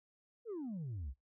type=exponential sweep; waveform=sine; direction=down; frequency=487.5 to 58.27 Hz; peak=-37 dBFS; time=0.45-1.14 s; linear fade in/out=50 ms; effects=noise-tail reverb RT60 0.2 s tail -23 dB re dry + tanh soft clip ceiling -38 dBFS